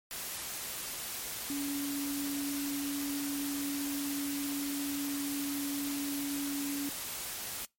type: tone in noise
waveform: sine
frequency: 282.9 Hz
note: C#4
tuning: 35 cents sharp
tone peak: -33 dBFS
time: 1.5-6.89 s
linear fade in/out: 0 ms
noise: white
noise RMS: -39 dBFS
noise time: 0.11-7.65 s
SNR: +3 dB
effects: noise-tail reverb RT60 0.2 s tail -24 dB re dry + MP3 64 kbps